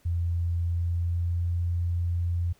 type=tone with pitch glide; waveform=sine; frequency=85.5 to 86.49 Hz; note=F2 to F2; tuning=-36 to -16 cents; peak=-24 dBFS; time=0.05-2.53 s; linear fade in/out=10 ms; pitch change=+20 cents; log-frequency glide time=0.63-1.52 s; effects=pink hiss -63 dBFS RMS until 2.59 s